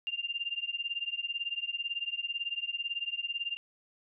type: tone with tremolo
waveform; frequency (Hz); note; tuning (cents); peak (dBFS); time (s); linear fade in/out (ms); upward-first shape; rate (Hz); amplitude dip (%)
sine; 2794; F7; 0; -28; 0.07-3.57; 0; triangle; 18; 100
effects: none

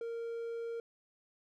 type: tone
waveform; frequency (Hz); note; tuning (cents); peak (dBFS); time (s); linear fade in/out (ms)
triangle; 463.4; A#4; -10; -35; 0.01-0.8; 2
effects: none

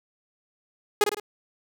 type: tone with echo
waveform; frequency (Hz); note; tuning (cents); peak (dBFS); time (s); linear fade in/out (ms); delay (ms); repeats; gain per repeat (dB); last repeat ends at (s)
sawtooth; 415.7; G#4; +2; -12; 1.01-1.04; 2; 53; 3; -6; 1.199
effects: none

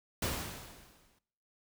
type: noise with exponential decay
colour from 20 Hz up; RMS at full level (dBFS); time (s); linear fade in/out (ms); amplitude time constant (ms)
pink; -32; 0.22-1.19; 5; 210
effects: noise-tail reverb RT60 0.8 s tail -21 dB re dry

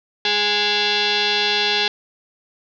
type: tone with frequency modulation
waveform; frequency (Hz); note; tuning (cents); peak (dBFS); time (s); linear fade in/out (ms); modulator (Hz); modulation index
sine; 415.3; G#4; 0; -16; 0.25-1.88; 2; 622; 6.8
effects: none

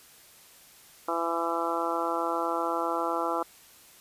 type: harmonic tone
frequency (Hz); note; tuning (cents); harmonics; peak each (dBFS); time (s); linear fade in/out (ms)
167.7; E3; +30; 2 / 3 / 4 / 5 / 6 / 7 / 8; -34 / -34 / -34 / -34 / -34 / -34 / -34; 1.08-3.43; 5
effects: white hiss -54 dBFS RMS until 4 s + resampled to 32000 Hz

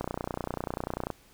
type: click train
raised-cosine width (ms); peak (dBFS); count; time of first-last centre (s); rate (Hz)
1; -17; 34; 0.01-1.103; 30.2
effects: pink hiss -59 dBFS RMS until 1.33 s

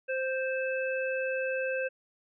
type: harmonic tone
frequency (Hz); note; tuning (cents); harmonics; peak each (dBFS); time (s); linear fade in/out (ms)
523.3; C5; 0; 1 / 3 / 5; -30 / -35 / -37; 0.08-1.89; 20
effects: none

